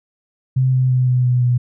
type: tone with pitch steps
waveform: sine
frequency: 130 / 128.58 / 127.18 / 125.79 / 124.42 / 123.06 Hz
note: C3 / C3 / C3 / B2 / B2 / B2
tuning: -11 / -30 / -49 / +32 / +13 / -6 cents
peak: -12 dBFS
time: 0.56-1.58 s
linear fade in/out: 10 ms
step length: 170 ms
effects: none